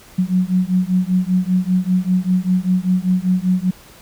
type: beating tone pair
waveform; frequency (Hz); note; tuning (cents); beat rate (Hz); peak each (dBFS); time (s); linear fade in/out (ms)
sine; 181.1 / 186.2; F#3 / F#3; -37 / +11; 5.1; -17; 0.18-3.71; 10
effects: pink hiss -44 dBFS RMS until 4.01 s